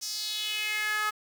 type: tone with high-pass filter sweep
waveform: sawtooth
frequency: 425.1 Hz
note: G#4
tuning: 40 cents sharp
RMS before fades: -31 dBFS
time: 0.01-1.11 s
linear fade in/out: 20 ms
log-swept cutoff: 5800 to 1300 Hz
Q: 3.9
effects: 8-bit